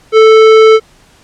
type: tone with tanh clipping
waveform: sine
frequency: 440 Hz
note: A4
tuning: in tune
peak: -3 dBFS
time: 0.12-0.8 s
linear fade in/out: 50 ms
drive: 16 dB
effects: pink hiss -45 dBFS RMS until 1.23 s + low-pass 9000 Hz 12 dB/octave